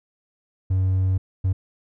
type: tone bursts at uneven times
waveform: triangle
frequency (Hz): 94.1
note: F#2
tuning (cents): +30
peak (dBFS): -15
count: 2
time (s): 0.7-1.18 / 1.44-1.53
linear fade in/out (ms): 10
effects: tanh soft clip ceiling -11 dBFS